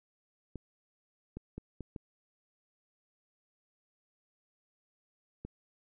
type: clicks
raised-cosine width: 3 ms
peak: -28 dBFS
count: 6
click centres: 0.557 / 1.37 / 1.58 / 1.807 / 1.962 / 5.45 s
effects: none